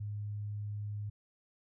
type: tone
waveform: sine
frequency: 103.83 Hz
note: G#2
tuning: in tune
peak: -36 dBFS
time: 0-1.1 s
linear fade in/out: 10 ms
effects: none